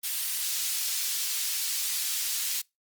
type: high-pass noise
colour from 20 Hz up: pink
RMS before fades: -30 dBFS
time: 0.03-2.62 s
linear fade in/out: 20 ms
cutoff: 4100 Hz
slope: 12 dB/octave
effects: noise-tail reverb RT60 0.2 s tail -24 dB re dry + Opus 32 kbps